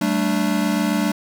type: chord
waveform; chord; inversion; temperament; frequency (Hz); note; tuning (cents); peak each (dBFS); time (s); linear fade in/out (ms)
square; G suspended second; none; equal with one note detuned; 192.52 / 220 / 293.7; G3 / A3 / D4; -31 / 0 / 0; -23; 0.01-1.12; 5
effects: none